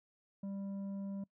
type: tone with tanh clipping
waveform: sine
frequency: 197.1 Hz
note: G3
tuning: 10 cents sharp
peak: -40 dBFS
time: 0.43-1.24 s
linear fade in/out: 5 ms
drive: 7 dB
effects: noise-tail reverb RT60 0.1 s tail -23 dB re dry